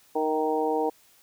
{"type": "harmonic tone with a mistuned harmonic", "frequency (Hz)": 155.56, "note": "D#3", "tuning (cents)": 0, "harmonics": [2, 3, 4, 5, 6], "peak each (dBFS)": [-30, -26, -34, -29, -32], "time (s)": [0.15, 0.9], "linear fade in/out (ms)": 10, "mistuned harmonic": 4, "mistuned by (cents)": 31, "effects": ["white hiss -59 dBFS RMS until 1.22 s"]}